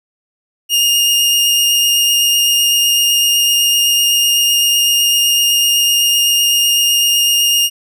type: tone with vibrato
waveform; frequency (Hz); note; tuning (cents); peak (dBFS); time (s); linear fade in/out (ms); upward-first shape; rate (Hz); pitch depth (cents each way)
sawtooth; 2835; F7; +25; -7; 0.69-7.7; 50; triangle; 7.9; 11
effects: none